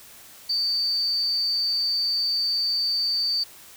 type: tone with amplitude modulation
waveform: sine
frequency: 4588 Hz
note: D8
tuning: 41 cents flat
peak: -19 dBFS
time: 0.49-3.44 s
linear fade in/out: 10 ms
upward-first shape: sine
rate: 294 Hz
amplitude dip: 50%
effects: white hiss -47 dBFS RMS until 3.76 s